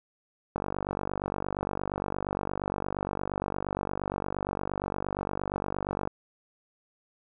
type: click train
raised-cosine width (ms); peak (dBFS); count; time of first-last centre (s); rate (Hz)
1; -16; 269; 0.56-6.074; 48.6
effects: none